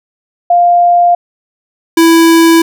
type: tone pair in turn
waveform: sine / square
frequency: 700 / 330.4 Hz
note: F5 / E4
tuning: +4 / +4 cents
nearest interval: octave + minor second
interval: 1300 cents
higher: first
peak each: -4 dBFS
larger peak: neither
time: 0.5-1.15 / 1.97-2.62 s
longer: neither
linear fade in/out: 5 ms
effects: none